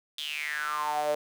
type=tone with high-pass filter sweep; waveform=sawtooth; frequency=150 Hz; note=D3; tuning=37 cents sharp; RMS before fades=-31 dBFS; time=0.18-1.15 s; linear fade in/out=2 ms; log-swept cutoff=3500 to 540 Hz; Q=8.8; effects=10-bit